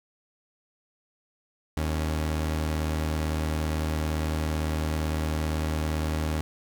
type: tone pair together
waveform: sawtooth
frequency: 77.78 / 277.2 Hz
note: D#2 / C#4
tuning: 0 / 0 cents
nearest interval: octave + minor seventh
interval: 2200 cents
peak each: -22 / -32 dBFS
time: 1.77-6.41 s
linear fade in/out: 0 ms
effects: none